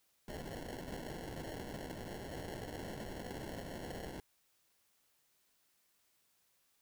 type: noise with sample-and-hold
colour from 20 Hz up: white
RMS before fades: -45 dBFS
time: 0.28-4.2 s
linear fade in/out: 2 ms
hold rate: 1225 Hz
effects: white hiss -75 dBFS RMS until 6.81 s